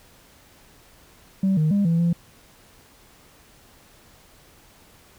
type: tone with pitch steps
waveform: sine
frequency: 192.4 / 155.2 / 201.7 / 166.9 / 170.6 Hz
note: G3 / D#3 / G3 / E3 / F3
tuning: -32 / -4 / +50 / +22 / -40 cents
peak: -15 dBFS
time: 1.43-2.13 s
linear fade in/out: 5 ms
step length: 140 ms
effects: tanh soft clip ceiling -15 dBFS + pink hiss -53 dBFS RMS until 5.18 s